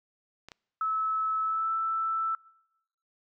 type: clicks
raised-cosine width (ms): 0.2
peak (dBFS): -27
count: 2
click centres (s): 0.486 / 0.518
type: tone with pitch glide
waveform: sine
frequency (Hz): 1300 to 1323.5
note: E6 to E6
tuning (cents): -24 to +7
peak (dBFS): -26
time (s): 0.81-2.35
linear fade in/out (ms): 2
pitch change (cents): +31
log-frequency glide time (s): 1.42-1.72
effects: noise-tail reverb RT60 1.0 s tail -26 dB re dry